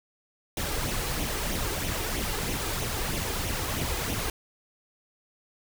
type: noise with flanger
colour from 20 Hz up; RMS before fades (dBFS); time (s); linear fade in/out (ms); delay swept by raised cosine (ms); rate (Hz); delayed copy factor
pink; -30; 0.57-4.3; 2; 0.31 to 2.51; 3.1; +0.55
effects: none